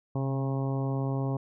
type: harmonic tone with a mistuned harmonic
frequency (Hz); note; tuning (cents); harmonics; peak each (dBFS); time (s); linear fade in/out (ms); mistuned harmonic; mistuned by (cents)
135.7; C#3; -36; 1 / 2 / 3 / 4 / 5 / 6 / 7 / 8; -28 / -34 / -38 / -40 / -42 / -44 / -45 / -46; 0.15-1.37; 5; 1; -27
effects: none